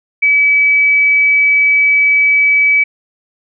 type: tone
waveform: sine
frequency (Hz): 2289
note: D7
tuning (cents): -45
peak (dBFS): -7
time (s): 0.22-2.84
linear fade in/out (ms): 10
effects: none